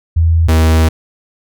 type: tone pair in turn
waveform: sine / 45% pulse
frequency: 82.3 / 80.05 Hz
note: E2 / D#2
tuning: -2 / +50 cents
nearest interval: unison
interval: 48 cents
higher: first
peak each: -7 dBFS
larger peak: neither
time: 0.16-0.48 / 0.48-0.89 s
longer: second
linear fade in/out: 10 ms
effects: none